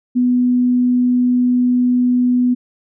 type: tone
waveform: sine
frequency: 247.7 Hz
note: B3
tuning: 5 cents sharp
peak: -11 dBFS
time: 0.15-2.55 s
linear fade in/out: 20 ms
effects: none